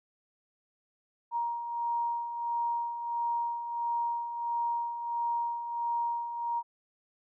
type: beating tone pair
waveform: sine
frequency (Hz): 940 / 941.5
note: A#5 / A#5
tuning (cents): +14 / +17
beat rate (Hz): 1.5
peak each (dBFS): -38 / -30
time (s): 1.31-6.63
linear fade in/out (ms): 50
effects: none